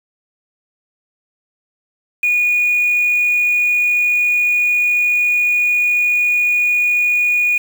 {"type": "tone with quantisation", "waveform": "sine", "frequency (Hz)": 2453, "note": "D#7", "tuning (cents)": -25, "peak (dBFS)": -12, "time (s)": [2.23, 7.58], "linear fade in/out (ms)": 5, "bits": 5, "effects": []}